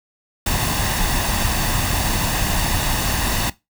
pink noise with comb filter, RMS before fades -20 dBFS, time 0.46-3.5 s, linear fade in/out 5 ms, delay 1.1 ms, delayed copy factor +0.5, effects noise-tail reverb RT60 0.2 s tail -19 dB re dry

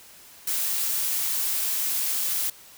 blue noise, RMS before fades -26 dBFS, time 0.47-2.5 s, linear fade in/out 5 ms, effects white hiss -49 dBFS RMS until 2.77 s

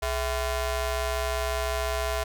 sawtooth ring-modulated tone, 360.8 Hz, F#4, 44 cents flat, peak -19 dBFS, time 0.02-2.24 s, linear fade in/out 10 ms, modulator 298 Hz, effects none

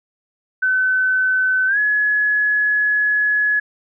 sine tone with pitch glide, 1517 to 1693 Hz, F#6 to G#6, +43 to +33 cents, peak -14 dBFS, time 0.62-3.6 s, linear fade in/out 10 ms, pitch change +190 cents, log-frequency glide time 1.67-1.78 s, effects none

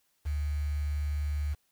sine tone with quantisation, 73.42 Hz, D2, in tune, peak -28 dBFS, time 0.25-1.55 s, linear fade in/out 20 ms, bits 8, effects white hiss -73 dBFS RMS until 1.71 s

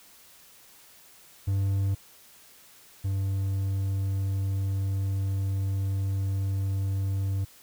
triangle tone pair in turn, 98 / 97.27 Hz, G2 / G2, 0 / -13 cents, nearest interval unison, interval 13 cents, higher first, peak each -21 / -23 dBFS, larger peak first, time 1.47-1.95 / 3.04-7.45 s, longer second, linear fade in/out 10 ms, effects white hiss -54 dBFS RMS until 7.62 s

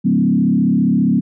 sine tone with frequency modulation, 217.9 Hz, A3, 17 cents flat, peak -11 dBFS, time 0.04-1.21 s, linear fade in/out 20 ms, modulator 34.9 Hz, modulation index 1.6, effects none

